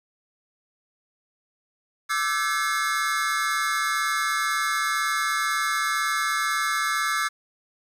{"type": "tone cluster", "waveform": "square", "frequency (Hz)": [1180, 1322, 1545, 1701, 2154], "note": ["D6", "E6", "G6", "G#6", "C7"], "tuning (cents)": [8, 5, -26, 41, 50], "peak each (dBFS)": [-30, -28, -33, -29, -32], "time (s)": [2.09, 7.29], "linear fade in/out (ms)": 20, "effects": ["low-pass 12000 Hz 12 dB/octave", "9-bit"]}